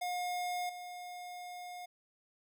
square tone with level steps, 716 Hz, F5, 43 cents sharp, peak -35 / -44 dBFS, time 0.01-1.86 s, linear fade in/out 10 ms, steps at 0.69 s, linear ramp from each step 5 ms, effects none

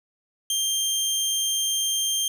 20% pulse tone, 3177 Hz, G7, 23 cents sharp, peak -17 dBFS, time 0.5-2.28 s, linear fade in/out 2 ms, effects none

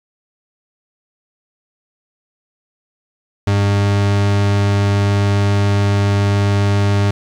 40% pulse tone, 100.8 Hz, G2, 49 cents sharp, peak -11 dBFS, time 3.47-7.11 s, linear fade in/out 5 ms, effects low-pass 6000 Hz 12 dB/octave + 7-bit

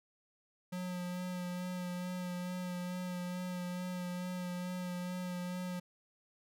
square tone with vibrato, 180 Hz, F#3, 47 cents flat, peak -38 dBFS, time 0.72-5.8 s, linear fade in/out 10 ms, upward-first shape sine, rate 2.3 Hz, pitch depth 17 cents each way, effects none

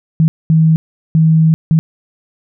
sine tone bursts at uneven times, 160 Hz, D#3, 49 cents sharp, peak -6 dBFS, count 4, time 0.2-0.28 / 0.5-0.76 / 1.15-1.54 / 1.71-1.79 s, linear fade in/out 0 ms, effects none

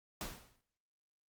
pink noise with exponential decay, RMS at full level -39 dBFS, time 0.21-0.61 s, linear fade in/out 1 ms, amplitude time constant 85 ms, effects noise-tail reverb RT60 0.7 s tail -18 dB re dry + Opus 48 kbps

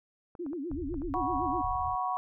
clicks, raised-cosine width 1 ms, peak -34 dBFS, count 6, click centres 0.352 / 0.464 / 0.532 / 0.715 / 0.942 / 1.019 s
sine tone with vibrato, 309.5 Hz, D#4, 9 cents flat, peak -33 dBFS, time 0.39-1.62 s, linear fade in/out 10 ms, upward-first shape sine, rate 7.9 Hz, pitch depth 260 cents each way
pink low-pass noise, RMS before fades -40 dBFS, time 0.7-1.96 s, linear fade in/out 10 ms, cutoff 120 Hz, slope 48 dB/octave
sine chord, F# suspended fourth, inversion none, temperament equal with one note detuned, 740 / 973 / 1108.7 Hz, F#5 / B5 / C#6, 0 / -26 / 0 cents, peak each -32 / -34 / -33 dBFS, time 1.14-2.17 s, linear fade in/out 0 ms
effects none

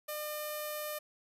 sawtooth tone with low-pass filter, 603 Hz, D5, 46 cents sharp, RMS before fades -39 dBFS, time 0.08-0.99 s, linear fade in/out 10 ms, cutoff 12000 Hz, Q 8.2, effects none

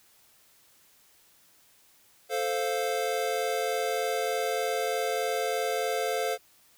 square chord, F major, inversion first, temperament equal, 440 / 523.3 / 698.5 Hz, A4 / C5 / F5, 0 / 0 / 0 cents, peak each -32 dBFS, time 2.29-6.38 s, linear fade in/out 50 ms, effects white hiss -61 dBFS RMS until 6.77 s

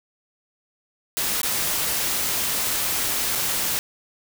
white noise with dropouts, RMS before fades -24 dBFS, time 1.17-3.79 s, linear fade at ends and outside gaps 0 ms, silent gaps 1.416-1.432 / 3.352-3.356 s, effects none

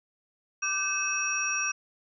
sine tone cluster, 1181 / 1536 / 2589 / 5700 Hz, D6 / G6 / E7 / F8, +9 / -36 / -32 / +34 cents, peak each -35 / -33 / -30 / -31 dBFS, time 0.62-1.72 s, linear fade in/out 10 ms, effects none

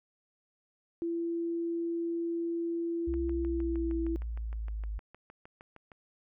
sine tone with pitch glide, 337.1 to 330 Hz, E4 to E4, +39 to +2 cents, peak -30 dBFS, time 1.02-4.16 s, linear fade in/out 0 ms, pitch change -37 cents, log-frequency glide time 3.39-3.97 s
sine exponential sweep, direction down, 66.7 to 51.91 Hz, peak -33 dBFS, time 3.07-4.99 s, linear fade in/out 10 ms
click train, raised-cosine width 0.5 ms, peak -35 dBFS, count 19, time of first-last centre 3.14-5.918 s, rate 6.48 Hz
effects none

